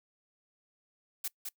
blue noise with echo, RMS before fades -35 dBFS, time 1.24-1.28 s, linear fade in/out 5 ms, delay 210 ms, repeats 1, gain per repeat -4 dB, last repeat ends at 1.49 s, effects noise-tail reverb RT60 0.1 s tail -23 dB re dry

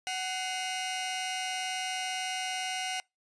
sawtooth tone cluster, 747 / 2073 / 2532 / 2851 Hz, F#5 / C7 / D#7 / F7, +16 / -17 / +30 / +35 cents, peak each -31 / -36 / -40 / -34 dBFS, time 0.07-3 s, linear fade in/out 0 ms, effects noise-tail reverb RT60 0.2 s tail -25 dB re dry + resampled to 22050 Hz

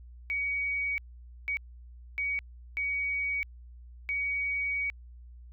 sine tone bursts at uneven times, 2255 Hz, C#7, 29 cents sharp, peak -28 dBFS, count 5, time 0.3-0.98 / 1.48-1.57 / 2.18-2.39 / 2.77-3.43 / 4.09-4.9 s, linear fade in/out 0 ms, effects added 60 Hz sine -46 dBFS peak until 5.52 s

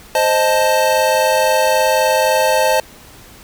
square chord, A diminished, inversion first, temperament equal, 523.3 / 622.3 / 880 Hz, C5 / Eb5 / A5, 0 / 0 / 0 cents, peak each -17 dBFS, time 0.15-2.8 s, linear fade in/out 2 ms, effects pink hiss -41 dBFS RMS until 3.43 s

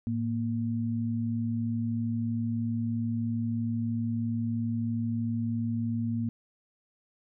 sine tone pair together, 110.01 / 233.1 Hz, A2 / A#3, 0 / 0 cents, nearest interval octave + minor second, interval 1300 cents, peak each -31 / -29 dBFS, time 0.07-6.29 s, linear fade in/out 0 ms, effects none

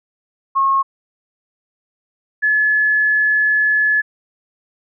sine tone pair in turn, 1086 / 1713 Hz, C#6 / A6, -36 / -47 cents, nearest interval minor sixth, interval 789 cents, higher second, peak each -12 dBFS, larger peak neither, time 0.55-0.83 / 2.42-4.02 s, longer second, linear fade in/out 20 ms, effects none

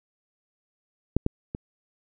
clicks, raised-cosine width 3 ms, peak -7 / -10 / -18 dBFS, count 3, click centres 1.166 / 1.264 / 1.549 s, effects none

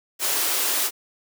white high-pass noise, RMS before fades -23 dBFS, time 0.19-0.91 s, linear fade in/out 50 ms, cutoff 270 Hz, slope 48 dB/octave, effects none

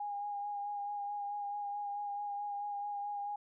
sine tone with vibrato, 817 Hz, G#5, 29 cents flat, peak -36 dBFS, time 0-3.36 s, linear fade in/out 5 ms, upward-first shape sine, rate 4.6 Hz, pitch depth 19 cents each way, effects none

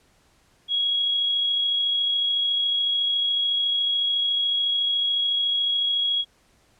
sine tone with amplitude modulation, 3316 Hz, G#7, 3 cents flat, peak -19 dBFS, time 0.68-6.25 s, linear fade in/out 50 ms, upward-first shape sine, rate 33.9 Hz, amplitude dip 25%, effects pink hiss -61 dBFS RMS until 6.79 s + low-pass 10000 Hz 12 dB/octave

